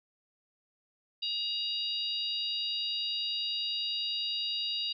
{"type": "harmonic tone", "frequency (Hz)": 950, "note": "A#5", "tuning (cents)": 33, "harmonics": [3, 4, 5], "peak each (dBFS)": [-35, -34, -37], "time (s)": [1.22, 4.93], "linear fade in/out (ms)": 10, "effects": []}